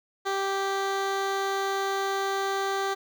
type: tone with notch filter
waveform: 15% pulse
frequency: 391.3 Hz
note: G4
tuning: 3 cents flat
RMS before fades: -28 dBFS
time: 0.25-2.95 s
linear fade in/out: 20 ms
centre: 11000 Hz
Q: 0.7
effects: none